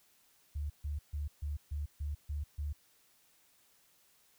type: tone bursts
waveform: sine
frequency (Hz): 73.42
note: D2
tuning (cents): 0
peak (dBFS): -34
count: 8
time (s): 0.55-2.73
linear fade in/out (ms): 10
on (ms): 150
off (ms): 140
effects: white hiss -68 dBFS RMS until 4.38 s